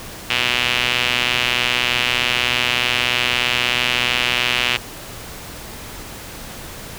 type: tone with band-pass filter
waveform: sawtooth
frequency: 123.2 Hz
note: B2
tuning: 4 cents flat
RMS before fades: -19 dBFS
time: 0.3-4.77 s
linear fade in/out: 5 ms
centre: 2800 Hz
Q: 3
effects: pink hiss -34 dBFS RMS until 6.98 s